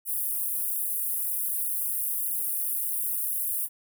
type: high-pass noise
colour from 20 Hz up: pink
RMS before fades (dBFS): -29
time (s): 0.05-3.69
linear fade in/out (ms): 50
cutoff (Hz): 10000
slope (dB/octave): 48
effects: none